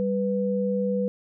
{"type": "tone pair together", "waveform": "sine", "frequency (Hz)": [196.14, 493.9], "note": ["G3", "B4"], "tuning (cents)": [1, 0], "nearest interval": "octave + major third", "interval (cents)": 1599, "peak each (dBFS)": -25, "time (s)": [0, 1.08], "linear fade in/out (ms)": 0, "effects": []}